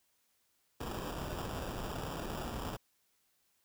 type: noise with sample-and-hold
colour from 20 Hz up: pink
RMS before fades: -40 dBFS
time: 0.8-2.77 s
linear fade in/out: 10 ms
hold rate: 2100 Hz
effects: white hiss -75 dBFS RMS until 3.64 s